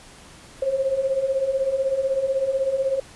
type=beating tone pair; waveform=sine; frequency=523.3 / 539.3 Hz; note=C5 / C#5; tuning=0 / -48 cents; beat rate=16 Hz; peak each=-26 / -21 dBFS; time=0.62-3 s; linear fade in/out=5 ms; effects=pink hiss -46 dBFS RMS until 3.15 s + resampled to 24000 Hz